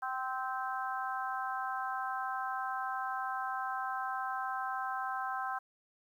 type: harmonic tone with a mistuned harmonic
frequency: 260.5 Hz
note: C4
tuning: 7 cents flat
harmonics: 3 / 4 / 5 / 6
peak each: -38 / -39 / -40 / -41 dBFS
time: 0.02-5.59 s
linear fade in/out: 10 ms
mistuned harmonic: 3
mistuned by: -15 cents
effects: 11-bit